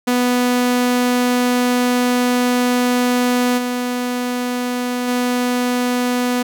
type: tone with level steps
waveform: sawtooth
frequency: 246.9 Hz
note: B3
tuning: in tune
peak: -10 / -15 / -12 dBFS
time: 0.07-6.43 s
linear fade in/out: 10 ms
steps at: 3.57 / 5.07 s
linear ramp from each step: 20 ms
effects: none